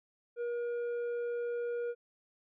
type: tone with tanh clipping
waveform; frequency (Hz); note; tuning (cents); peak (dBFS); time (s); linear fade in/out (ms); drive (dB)
triangle; 476.9; A#4; +39; -34; 0.36-1.95; 50; 10
effects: none